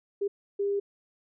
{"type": "tone bursts at uneven times", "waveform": "sine", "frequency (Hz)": 401.7, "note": "G4", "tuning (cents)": 42, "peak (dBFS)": -25, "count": 2, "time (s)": [[0.21, 0.28], [0.59, 0.8]], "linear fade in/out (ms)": 10, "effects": []}